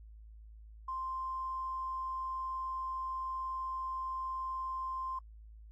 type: tone with tanh clipping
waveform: triangle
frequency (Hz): 1046.5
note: C6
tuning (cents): 0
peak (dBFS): -35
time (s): 0.88-5.19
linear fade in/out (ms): 5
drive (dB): 3
effects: added 54 Hz sine -50 dBFS peak until 5.71 s + AAC 48 kbps